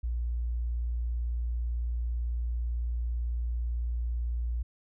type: tone with tanh clipping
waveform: triangle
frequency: 59 Hz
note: A#1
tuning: 22 cents sharp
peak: -28 dBFS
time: 0.03-4.63 s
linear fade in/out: 10 ms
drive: 4 dB
effects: none